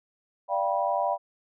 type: tone cluster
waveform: sine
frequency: 587 / 687 / 779 / 975 Hz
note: D5 / F5 / G5 / B5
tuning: -1 / -29 / -11 / -23 cents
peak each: -29 dBFS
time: 0.48-1.18 s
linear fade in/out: 50 ms
effects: none